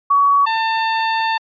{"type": "tone pair in turn", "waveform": ["sine", "sawtooth"], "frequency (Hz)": [1128, 895.3], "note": ["C#6", "A5"], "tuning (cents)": [30, 30], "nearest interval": "major third", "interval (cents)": 400, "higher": "first", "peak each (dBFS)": [-10, -12], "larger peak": "first", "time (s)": [[0.1, 0.46], [0.46, 1.38]], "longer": "second", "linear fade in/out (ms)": 10, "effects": ["resampled to 11025 Hz"]}